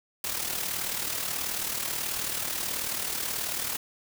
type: noise with amplitude modulation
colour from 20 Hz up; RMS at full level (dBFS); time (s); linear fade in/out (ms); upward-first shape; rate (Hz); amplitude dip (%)
white; -29; 0.24-3.77; 2; sine; 38.5; 55
effects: none